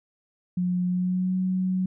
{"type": "tone with pitch glide", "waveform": "sine", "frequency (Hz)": [179.7, 185.61], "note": ["F3", "F#3"], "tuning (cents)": [50, 6], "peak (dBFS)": -22, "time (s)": [0.57, 1.86], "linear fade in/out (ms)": 5, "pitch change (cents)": 56, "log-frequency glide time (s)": [0.86, 1.36], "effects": []}